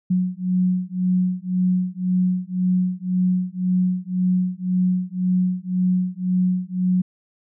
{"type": "beating tone pair", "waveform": "sine", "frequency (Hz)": [181.8, 183.7], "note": ["F#3", "F#3"], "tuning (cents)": [-30, -12], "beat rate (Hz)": 1.9, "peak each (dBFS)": -21, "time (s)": [0.1, 7.02], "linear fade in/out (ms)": 10, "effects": []}